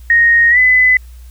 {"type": "tone with pitch glide", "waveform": "sine", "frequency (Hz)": [1864.7, 2010], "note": ["A#6", "B6"], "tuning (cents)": [0, 30], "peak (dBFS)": -6, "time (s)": [0.1, 0.97], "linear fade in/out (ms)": 2, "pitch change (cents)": 130, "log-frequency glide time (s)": [0.5, 0.58], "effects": ["added 60 Hz sine -32 dBFS peak until 1.3 s", "white hiss -50 dBFS RMS until 1.3 s"]}